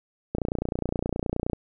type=click train; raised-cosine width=2 ms; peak=-13 dBFS; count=36; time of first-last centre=0.35-1.532 s; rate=29.6 Hz; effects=none